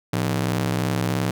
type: ring-modulated tone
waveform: sawtooth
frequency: 142.3 Hz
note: C#3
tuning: 46 cents sharp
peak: -14 dBFS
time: 0.13-1.31 s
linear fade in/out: 2 ms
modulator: 31.5 Hz
effects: none